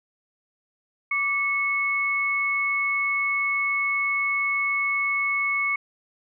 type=tone pair together; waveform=sine; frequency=1164 / 2197 Hz; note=D6 / C#7; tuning=-16 / -16 cents; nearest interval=major seventh; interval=1100 cents; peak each=-29 / -22 dBFS; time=1.11-5.76 s; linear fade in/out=5 ms; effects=none